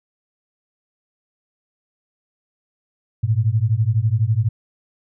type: beating tone pair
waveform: sine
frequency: 104.8 / 116.8 Hz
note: G#2 / A#2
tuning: +16 / +4 cents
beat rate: 12 Hz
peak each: -18 dBFS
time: 3.23-4.49 s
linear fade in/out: 10 ms
effects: none